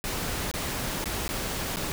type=noise with dropouts; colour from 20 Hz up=pink; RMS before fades=-31 dBFS; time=0.04-1.92 s; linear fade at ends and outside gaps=0 ms; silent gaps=0.514-0.539 / 1.041-1.057 / 1.279-1.29 / 1.76-1.769 s; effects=none